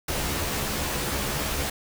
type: noise with comb filter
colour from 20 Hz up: pink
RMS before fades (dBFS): -28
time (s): 0.08-1.7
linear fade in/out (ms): 5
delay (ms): 14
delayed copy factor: +0.7
effects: none